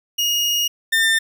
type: tone pair in turn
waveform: 30% pulse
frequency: 2867 / 1801 Hz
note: F7 / A6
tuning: +45 / +40 cents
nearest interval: minor sixth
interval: 805 cents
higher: first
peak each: -14 / -12 dBFS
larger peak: second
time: 0.18-0.68 / 0.92-1.19 s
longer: first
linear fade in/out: 10 ms
effects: none